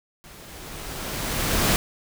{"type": "noise with level ramp", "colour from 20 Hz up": "pink", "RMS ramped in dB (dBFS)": [-46, -19], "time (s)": [0.24, 1.76], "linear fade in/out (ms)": 0, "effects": []}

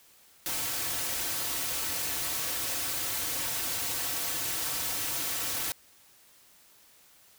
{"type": "noise with comb filter", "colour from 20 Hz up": "white", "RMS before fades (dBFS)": -32, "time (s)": [0.46, 5.72], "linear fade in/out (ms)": 0, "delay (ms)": 4.9, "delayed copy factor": -0.65, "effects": ["white hiss -59 dBFS RMS until 7.38 s"]}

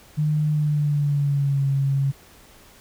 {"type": "tone with pitch glide", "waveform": "sine", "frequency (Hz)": [151.7, 137.51], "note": ["D#3", "C#3"], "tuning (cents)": [-44, -14], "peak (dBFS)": -18, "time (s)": [0.17, 2.12], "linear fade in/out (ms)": 20, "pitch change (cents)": -170, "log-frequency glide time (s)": [0.5, 1.67], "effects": ["pink hiss -50 dBFS RMS until 2.8 s"]}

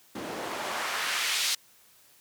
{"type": "noise with band-pass filter sweep", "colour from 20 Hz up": "white", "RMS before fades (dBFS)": -31, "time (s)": [0.15, 1.55], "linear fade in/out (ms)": 5, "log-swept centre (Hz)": [290, 4200], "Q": 0.98, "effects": ["white hiss -59 dBFS RMS until 2.2 s", "high-pass 60 Hz 12 dB/octave"]}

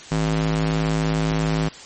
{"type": "tone with high-pass filter", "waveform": "square", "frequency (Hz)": 53.4, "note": "G#1", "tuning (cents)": 49, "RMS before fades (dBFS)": -21, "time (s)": [0.11, 1.69], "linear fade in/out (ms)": 10, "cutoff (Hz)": 130, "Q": 1.5, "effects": ["white hiss -40 dBFS RMS until 1.85 s", "MP3 32 kbps"]}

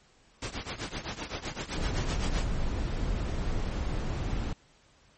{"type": "noise with tremolo", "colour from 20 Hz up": "pink", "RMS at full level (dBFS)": -33, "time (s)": [0.42, 2.45], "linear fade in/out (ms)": 2, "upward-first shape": "triangle", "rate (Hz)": 7.8, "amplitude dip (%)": 90}
{"type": "noise", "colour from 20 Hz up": "brown", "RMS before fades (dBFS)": -30, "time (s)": [1.75, 4.53], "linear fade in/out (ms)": 5}
{"effects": ["pink hiss -62 dBFS RMS until 5.17 s", "MP3 32 kbps"]}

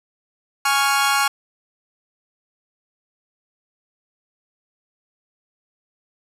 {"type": "chord", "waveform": "sawtooth", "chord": "Db major", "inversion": "second", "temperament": "equal", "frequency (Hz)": [830.6, 1108.7, 1396.9], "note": ["Ab5", "Db6", "F6"], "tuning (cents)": [0, 0, 0], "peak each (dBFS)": -17, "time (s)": [0.65, 1.28], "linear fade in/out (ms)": 5, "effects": ["resampled to 32000 Hz", "7-bit"]}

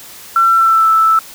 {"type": "tone with pitch glide", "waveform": "sine", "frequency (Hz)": [1349, 1318.2], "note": ["E6", "E6"], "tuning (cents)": [40, 0], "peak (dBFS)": -7, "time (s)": [0.36, 1.19], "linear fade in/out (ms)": 2, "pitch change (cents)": -40, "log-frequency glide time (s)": [0.54, 0.88], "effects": ["white hiss -35 dBFS RMS until 1.34 s"]}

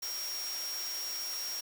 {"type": "tone in noise", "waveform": "sine", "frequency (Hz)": 5588, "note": "F8", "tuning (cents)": 0, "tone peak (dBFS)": -36, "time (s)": [0.02, 1.61], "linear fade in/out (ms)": 10, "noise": "white", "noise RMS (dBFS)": -42, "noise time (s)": [0.02, 1.61], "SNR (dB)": 3, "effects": ["high-pass 400 Hz 12 dB/octave"]}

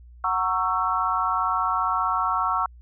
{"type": "chord", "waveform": "sine", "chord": "F# dominant seventh", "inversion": "none", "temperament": "just", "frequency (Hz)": [740, 925, 1110, 1332], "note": ["F#5", "A#5", "C#6", "E6"], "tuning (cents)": [0, -14, 2, 18], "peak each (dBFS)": [-29, -28, -25, -25], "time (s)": [0.24, 2.66], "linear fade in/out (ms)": 2, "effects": ["added 60 Hz sine -44 dBFS peak until 2.81 s"]}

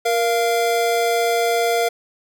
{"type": "tone pair together", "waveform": "square", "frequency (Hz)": [468.6, 691], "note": ["A#4", "F5"], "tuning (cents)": [9, -19], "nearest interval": "perfect fifth", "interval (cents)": 672, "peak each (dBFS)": -20, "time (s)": [0.05, 1.89], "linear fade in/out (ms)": 10, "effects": []}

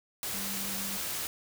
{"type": "tone in noise", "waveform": "sine", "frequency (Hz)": 196.8, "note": "G3", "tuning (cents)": 7, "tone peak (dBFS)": -41, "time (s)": [0.34, 0.97], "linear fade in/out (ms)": 0, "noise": "white", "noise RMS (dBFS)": -35, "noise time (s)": [0.23, 1.27], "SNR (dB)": -9, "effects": []}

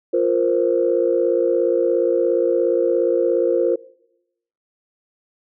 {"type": "chord", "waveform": "sine", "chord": "F suspended fourth", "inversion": "none", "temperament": "equal", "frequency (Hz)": [349.2, 466.2, 523.3], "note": ["F4", "Bb4", "C5"], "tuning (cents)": [0, 0, 0], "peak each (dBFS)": -19, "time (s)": [0.13, 3.76], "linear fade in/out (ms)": 10, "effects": ["noise-tail reverb RT60 0.9 s tail -22 dB re dry", "tanh soft clip ceiling -5 dBFS"]}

